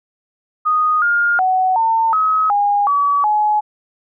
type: tone with pitch steps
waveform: sine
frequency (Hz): 1241 / 1414 / 747 / 902 / 1275 / 816 / 1141 / 845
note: D#6 / F6 / F#5 / A5 / D#6 / G#5 / C#6 / G#5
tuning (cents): -5 / +21 / +16 / +43 / +42 / -31 / +50 / +30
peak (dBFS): -12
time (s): 0.65-3.61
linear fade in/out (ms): 20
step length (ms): 370
effects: none